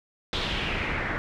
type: noise with low-pass filter sweep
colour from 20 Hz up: pink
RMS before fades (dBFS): -29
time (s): 0.33-1.18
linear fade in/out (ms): 0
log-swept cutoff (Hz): 3800 to 1700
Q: 3.1
effects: none